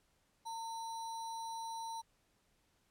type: tone with sample-and-hold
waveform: sine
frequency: 908 Hz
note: A#5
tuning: 46 cents flat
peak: -40 dBFS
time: 0.45-2.02 s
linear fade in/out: 20 ms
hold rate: 4900 Hz
effects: pink hiss -75 dBFS RMS until 2.9 s + low-pass 12000 Hz 12 dB/octave